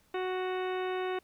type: harmonic tone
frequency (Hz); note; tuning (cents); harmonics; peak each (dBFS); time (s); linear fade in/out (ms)
370; F#4; 0; 1 / 2 / 3 / 4 / 5 / 6 / 7 / 8 / 10; -32 / -38 / -42 / -44 / -46 / -48 / -49 / -50 / -52; 0.14-1.19; 5
effects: pink hiss -67 dBFS RMS until 1.23 s